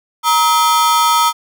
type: ring-modulated tone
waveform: 45% pulse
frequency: 1110 Hz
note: C#6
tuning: 2 cents sharp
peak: -7 dBFS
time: 0.23-1.33 s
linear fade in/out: 50 ms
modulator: 170 Hz
effects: none